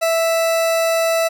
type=tone; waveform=40% pulse; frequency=659.3 Hz; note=E5; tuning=in tune; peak=-14 dBFS; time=0.01-1.29 s; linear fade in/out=20 ms; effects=9-bit